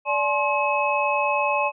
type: tone cluster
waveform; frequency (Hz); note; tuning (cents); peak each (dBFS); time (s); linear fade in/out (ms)
sine; 581 / 851 / 1063 / 2566; D5 / G#5 / C6 / E7; -19 / +42 / +27 / -47; -25; 0.05-1.72; 50
effects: none